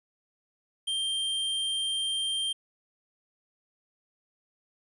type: tone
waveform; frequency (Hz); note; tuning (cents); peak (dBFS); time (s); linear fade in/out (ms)
square; 3170; G7; +19; -28; 0.87-2.53; 10
effects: resampled to 24000 Hz + 11-bit